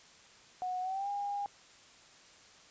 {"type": "tone with pitch glide", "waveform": "sine", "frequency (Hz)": [734, 809.7], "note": ["F#5", "G#5"], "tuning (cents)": [-14, -44], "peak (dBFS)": -33, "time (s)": [0.62, 1.46], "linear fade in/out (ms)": 0, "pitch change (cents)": 170, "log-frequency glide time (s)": [0.81, 1.09], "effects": ["white hiss -58 dBFS RMS until 2.7 s", "resampled to 16000 Hz"]}